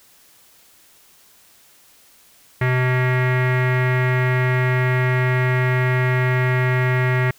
square tone with low-pass filter, 127 Hz, B2, 49 cents sharp, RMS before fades -18 dBFS, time 2.61-7.31 s, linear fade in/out 5 ms, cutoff 2000 Hz, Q 4.9, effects white hiss -52 dBFS RMS until 7.38 s

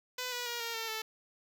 5% pulse tone with pitch steps, 501 / 488.1 / 475.6 / 463.4 / 451.5 / 439.9 Hz, B4 / B4 / A#4 / A#4 / A4 / A4, +25 / -20 / +35 / -10 / +45 / 0 cents, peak -24 dBFS, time 0.18-1.02 s, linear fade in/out 5 ms, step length 140 ms, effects none

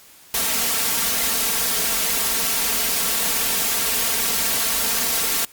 white noise with comb filter, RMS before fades -21 dBFS, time 0.34-5.45 s, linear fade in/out 2 ms, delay 4.4 ms, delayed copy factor +0.9, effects white hiss -48 dBFS RMS until 5.52 s + Opus 48 kbps

